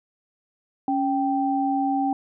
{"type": "tone pair together", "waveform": "sine", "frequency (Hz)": [276.9, 782], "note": ["C#4", "G5"], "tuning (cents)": [-2, -4], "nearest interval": "octave + tritone", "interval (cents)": 1798, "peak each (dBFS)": [-23, -23], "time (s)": [0.88, 2.13], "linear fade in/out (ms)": 2, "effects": []}